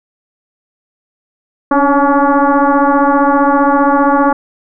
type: tone with frequency modulation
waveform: sine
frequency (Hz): 289.6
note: D4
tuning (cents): -24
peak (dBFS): -7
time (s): 1.71-4.33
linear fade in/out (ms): 5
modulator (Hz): 282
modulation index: 3.6
effects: none